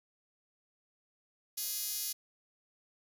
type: tone with high-pass filter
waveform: 5% pulse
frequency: 415.3 Hz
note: G#4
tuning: in tune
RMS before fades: -37 dBFS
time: 1.57-2.13 s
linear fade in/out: 10 ms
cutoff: 7800 Hz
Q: 1.5
effects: none